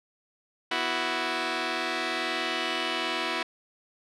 5% pulse chord, B suspended fourth, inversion none, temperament just, 246.9 / 329.3 / 370.4 Hz, B3 / E4 / F#4, 0 / -2 / +2 cents, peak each -23 / -18 / -20 dBFS, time 0.71-3.43 s, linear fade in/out 5 ms, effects low-pass 5000 Hz 12 dB/octave

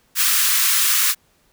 white high-pass noise, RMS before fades -17 dBFS, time 0.15-1.15 s, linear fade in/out 50 ms, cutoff 1100 Hz, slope 48 dB/octave, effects pink hiss -60 dBFS RMS until 1.52 s

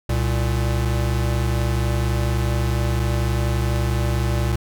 square tone pair together, 65.53 / 117.3 Hz, C2 / A#2, +3 / +11 cents, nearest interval minor seventh, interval 1008 cents, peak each -22 dBFS, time 0.09-4.56 s, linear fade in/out 5 ms, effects none

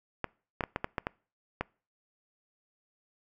clicks, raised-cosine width 0.5 ms, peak -15 dBFS, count 8, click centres 0.243 / 0.608 / 0.638 / 0.761 / 0.844 / 0.982 / 1.069 / 1.61 s, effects noise-tail reverb RT60 0.4 s tail -25 dB re dry

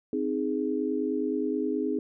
sine chord, Ab major, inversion first, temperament equal, 261.6 / 311.1 / 415.3 Hz, C4 / Eb4 / Ab4, 0 / 0 / 0 cents, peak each -30 dBFS, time 0.13-1.99 s, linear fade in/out 2 ms, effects none

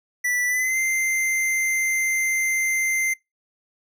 square tone with pitch glide, 1969 to 2084 Hz, B6 to C7, -6 to -7 cents, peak -21 dBFS, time 0.24-3.14 s, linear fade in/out 10 ms, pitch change +99 cents, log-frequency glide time 0.47-0.78 s, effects noise-tail reverb RT60 0.2 s tail -24 dB re dry

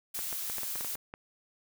blue noise, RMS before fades -36 dBFS, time 0.14-0.96 s, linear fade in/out 10 ms
clicks, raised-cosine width 0.5 ms, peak -26 dBFS, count 10, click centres 0.191 / 0.328 / 0.499 / 0.583 / 0.633 / 0.757 / 0.809 / 0.847 / 0.954 / 1.139 s
effects none

